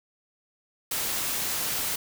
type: noise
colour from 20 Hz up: white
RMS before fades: -29 dBFS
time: 0.91-1.96 s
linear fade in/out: 5 ms
effects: none